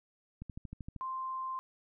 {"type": "click train", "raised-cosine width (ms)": 5, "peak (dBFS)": -30, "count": 8, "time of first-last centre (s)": [0.42, 0.963], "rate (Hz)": 12.9}
{"type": "tone", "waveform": "sine", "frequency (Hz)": 1046, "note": "C6", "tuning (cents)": -1, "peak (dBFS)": -35, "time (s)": [1.01, 1.59], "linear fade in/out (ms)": 0}
{"effects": []}